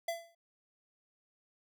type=tone with exponential decay; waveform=square; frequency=674 Hz; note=E5; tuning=38 cents sharp; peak=-31 dBFS; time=0.08-0.35 s; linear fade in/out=5 ms; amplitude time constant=58 ms; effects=none